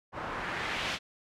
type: noise with low-pass filter sweep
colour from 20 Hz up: white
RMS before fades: -35 dBFS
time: 0.12-0.99 s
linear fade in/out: 50 ms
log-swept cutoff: 1000 to 3400 Hz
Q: 1.3
effects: none